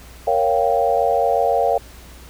sine chord, G half-diminished seventh, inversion first, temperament equal, 466.2 / 554.4 / 698.5 / 784 Hz, Bb4 / Db5 / F5 / G5, 0 / 0 / 0 / 0 cents, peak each -21 / -20 / -19 / -21 dBFS, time 0.27-1.78 s, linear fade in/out 5 ms, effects added 60 Hz sine -41 dBFS peak until 2.29 s + pink hiss -44 dBFS RMS until 2.29 s

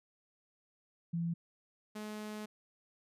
sine / sawtooth tone pair in turn, 168.7 / 212.5 Hz, E3 / G#3, +40 / +40 cents, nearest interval major third, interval 400 cents, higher second, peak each -32 / -37 dBFS, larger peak first, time 1.13-1.34 / 1.95-2.46 s, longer second, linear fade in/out 10 ms, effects resampled to 32000 Hz

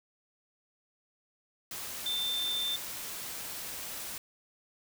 sine tone in noise, 3565 Hz, A7, 22 cents sharp, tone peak -30 dBFS, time 2.06-2.76 s, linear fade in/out 2 ms, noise white, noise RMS -40 dBFS, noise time 1.71-4.18 s, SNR +7 dB, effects none

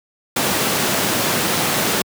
pink high-pass noise, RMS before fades -19 dBFS, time 0.36-2.02 s, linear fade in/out 5 ms, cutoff 150 Hz, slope 12 dB/octave, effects high-pass 80 Hz 12 dB/octave

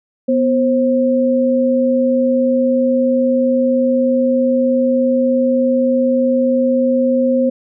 sine tone pair together, 246.9 / 529.9 Hz, B3 / C5, 0 / +22 cents, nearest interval octave + minor second, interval 1322 cents, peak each -14 dBFS, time 0.28-7.5 s, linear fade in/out 10 ms, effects none

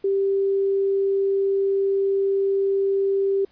sine tone, 392.3 Hz, G4, 1 cent sharp, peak -18 dBFS, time 0.04-3.45 s, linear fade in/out 5 ms, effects pink hiss -60 dBFS RMS until 3.51 s + resampled to 11025 Hz

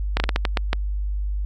slowing click train, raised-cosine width 0.3 ms, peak -4 dBFS, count 8, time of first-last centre 0.17-0.731 s, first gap 30 ms, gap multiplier 1.32, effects added 50 Hz sine -22 dBFS peak until 1.45 s + AAC 48 kbps

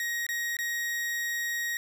40% pulse tone with dropouts, 1885 Hz, A#6, 19 cents sharp, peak -28 dBFS, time 0-1.77 s, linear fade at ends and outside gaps 1 ms, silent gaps 0.266-0.289 / 0.568-0.588 s, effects 9-bit

